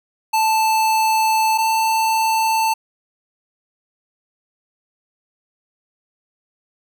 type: tone pair in turn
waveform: square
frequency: 880 / 888.2 Hz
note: A5 / A5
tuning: 0 / +16 cents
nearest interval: unison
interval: 16 cents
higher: second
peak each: -15 / -16 dBFS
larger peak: first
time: 0.33-1.58 / 1.58-2.74 s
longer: first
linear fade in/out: 10 ms
effects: none